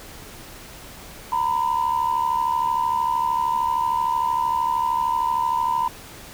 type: tone pair together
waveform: sine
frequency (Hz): 924.9 / 998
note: A#5 / B5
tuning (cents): -14 / +18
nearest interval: minor second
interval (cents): 132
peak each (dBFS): -21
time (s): 1.32-5.88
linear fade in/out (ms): 5
effects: tanh soft clip ceiling -13 dBFS + pink hiss -41 dBFS RMS until 6.33 s